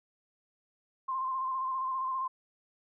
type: tone with vibrato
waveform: sine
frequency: 1048 Hz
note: C6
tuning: 2 cents sharp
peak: -30 dBFS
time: 1.08-2.28 s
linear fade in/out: 10 ms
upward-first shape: square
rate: 15 Hz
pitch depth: 27 cents each way
effects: none